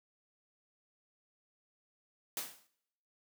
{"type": "noise with exponential decay", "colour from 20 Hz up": "white", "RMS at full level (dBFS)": -35, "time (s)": [2.37, 2.67], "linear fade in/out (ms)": 1, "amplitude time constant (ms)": 65, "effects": ["noise-tail reverb RT60 0.8 s tail -22 dB re dry", "high-pass 150 Hz 12 dB/octave"]}